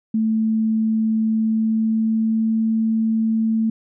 sine tone with pitch glide, 220.6 to 222.6 Hz, A3 to A3, +5 to +20 cents, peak -16 dBFS, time 0.14-3.7 s, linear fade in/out 5 ms, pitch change +15 cents, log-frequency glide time 1.28-2.63 s, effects none

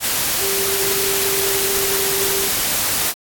sine tone in noise, 392.1 Hz, G4, in tune, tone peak -23 dBFS, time 0.39-2.49 s, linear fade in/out 50 ms, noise white, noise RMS -19 dBFS, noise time 0-3.14 s, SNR -7 dB, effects AAC 64 kbps

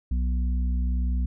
harmonic tone, 61.6 Hz, B1, 4 cents flat, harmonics 1 / 3 / 4, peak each -22 / -36 / -38 dBFS, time 0.11-1.26 s, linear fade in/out 5 ms, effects none

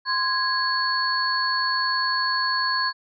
sine tone cluster, 1039 / 1652 / 4411 Hz, C6 / G#6 / C#8, -12 / -10 / -9 cents, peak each -25 dBFS, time 0.05-2.93 s, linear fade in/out 50 ms, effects none

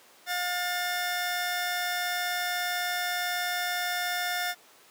20% pulse tone pair together, 714 / 1779.5 Hz, F5 / A6, +38 / +19 cents, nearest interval octave + major third, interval 1581 cents, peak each -25 / -27 dBFS, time 0.26-4.55 s, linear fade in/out 50 ms, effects pink hiss -55 dBFS RMS until 4.9 s + high-pass 400 Hz 12 dB/octave

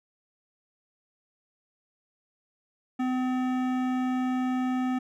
sine tone with hard clipping, 254.9 Hz, C4, 45 cents flat, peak -27 dBFS, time 2.99-4.99 s, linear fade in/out 10 ms, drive 15 dB, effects none

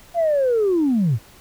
sine linear sweep, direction down, 698.5 to 95.9 Hz, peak -14 dBFS, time 0.14-1.19 s, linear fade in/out 50 ms, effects tanh soft clip ceiling -12 dBFS + pink hiss -48 dBFS RMS until 1.4 s

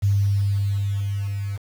sine tone with level ramp, 100 Hz, G2, 35 cents sharp, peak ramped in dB -15 to -25 dBFS, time 0.02-1.58 s, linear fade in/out 20 ms, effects 7-bit

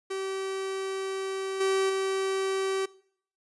45% pulse tone with level steps, 385 Hz, G4, 31 cents flat, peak -30 / -23 / -26 dBFS, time 0.1-2.86 s, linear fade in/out 10 ms, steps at 1.6 / 1.89 s, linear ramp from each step 10 ms, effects noise-tail reverb RT60 0.6 s tail -21 dB re dry + resampled to 24000 Hz

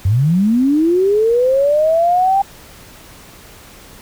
sine linear sweep, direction up, 87.8 to 797 Hz, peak -10 dBFS, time 0.05-2.42 s, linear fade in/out 5 ms, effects pink hiss -40 dBFS RMS until 4.01 s

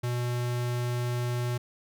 square tone, 121.9 Hz, B2, 22 cents flat, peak -28 dBFS, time 0.03-1.58 s, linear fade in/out 10 ms, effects none

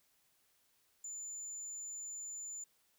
sine tone, 7040 Hz, A8, in tune, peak -40 dBFS, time 1.04-2.64 s, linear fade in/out 5 ms, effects tanh soft clip ceiling -41 dBFS + white hiss -74 dBFS RMS until 2.98 s

